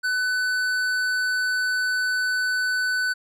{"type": "tone with tanh clipping", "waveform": "sine", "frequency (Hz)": 1500, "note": "F#6", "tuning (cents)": 23, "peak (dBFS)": -23, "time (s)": [0.03, 3.14], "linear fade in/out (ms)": 20, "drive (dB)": 13, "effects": []}